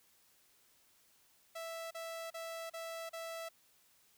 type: tone bursts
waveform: sawtooth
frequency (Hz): 659.3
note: E5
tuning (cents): 0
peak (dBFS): -38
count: 5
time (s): 1.55-3.49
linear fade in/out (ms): 10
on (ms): 360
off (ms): 35
effects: white hiss -69 dBFS RMS until 4.17 s